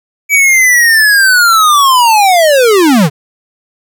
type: linear sweep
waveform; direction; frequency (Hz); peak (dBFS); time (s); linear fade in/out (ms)
square; down; 2300 to 130.81; -5; 0.29-3.1; 50
effects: none